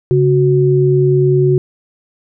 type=tone pair together; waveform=sine; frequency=138.8 / 368.4 Hz; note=C#3 / F#4; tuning=+3 / -7 cents; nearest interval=octave + perfect fourth; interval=1690 cents; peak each=-11 dBFS; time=0.11-1.58 s; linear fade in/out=0 ms; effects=none